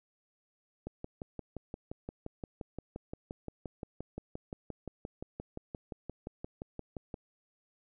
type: click train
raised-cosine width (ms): 2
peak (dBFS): -26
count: 37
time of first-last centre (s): 0.87-7.142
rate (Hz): 5.74
effects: none